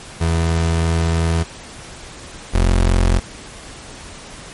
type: tone pair in turn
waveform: 30% pulse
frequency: 82.7 / 44.15 Hz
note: E2 / F1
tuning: +6 / +20 cents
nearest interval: major seventh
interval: 1086 cents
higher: first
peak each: -12 / -9 dBFS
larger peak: second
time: 0.2-1.44 / 2.53-3.2 s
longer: first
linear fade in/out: 20 ms
effects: pink hiss -36 dBFS RMS until 4.53 s + MP3 48 kbps